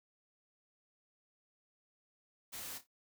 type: noise with echo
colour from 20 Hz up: white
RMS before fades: -45 dBFS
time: 2.52-2.79 s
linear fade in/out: 20 ms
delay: 28 ms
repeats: 3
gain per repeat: -11 dB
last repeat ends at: 2.874 s
effects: none